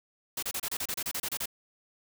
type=noise bursts; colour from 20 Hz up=white; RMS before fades=-33 dBFS; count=13; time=0.37-1.458 s; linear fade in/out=5 ms; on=56 ms; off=30 ms; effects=none